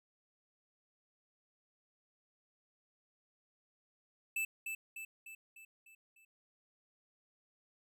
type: tone with echo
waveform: square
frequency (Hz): 2637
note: E7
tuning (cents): 0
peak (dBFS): -34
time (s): 4.36-4.45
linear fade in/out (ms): 5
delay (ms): 300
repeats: 6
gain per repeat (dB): -5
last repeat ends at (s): 6.25
effects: none